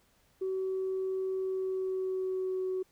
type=tone with pitch glide; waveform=sine; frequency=378.7 to 373.3 Hz; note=F#4 to F#4; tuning=+40 to +15 cents; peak=-29 dBFS; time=0.41-2.83 s; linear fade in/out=10 ms; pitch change=-25 cents; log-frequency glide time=1.36-2.66 s; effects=tanh soft clip ceiling -26 dBFS + pink hiss -68 dBFS RMS until 2.91 s